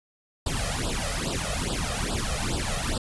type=noise with flanger; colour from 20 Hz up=pink; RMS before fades=-28 dBFS; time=0.46-2.98 s; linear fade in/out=5 ms; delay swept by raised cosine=0.23 to 1.63 ms; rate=2.4 Hz; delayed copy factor=+1; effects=resampled to 24000 Hz